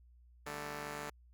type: chord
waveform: 5% pulse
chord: D suspended fourth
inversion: none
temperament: just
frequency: 146.83 / 195.78 / 220.2 Hz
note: D3 / G3 / A3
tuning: 0 / -2 / +2 cents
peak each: -33 / -39 / -37 dBFS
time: 0.46-1.1 s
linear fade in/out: 5 ms
effects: added 60 Hz sine -59 dBFS peak until 1.33 s